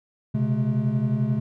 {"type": "tone cluster", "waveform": "triangle", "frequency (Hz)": [125.2, 136.5, 213.2], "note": ["B2", "C#3", "G#3"], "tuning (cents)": [24, -26, 46], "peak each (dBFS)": -23, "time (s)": [0.34, 1.4], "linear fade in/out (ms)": 10, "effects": []}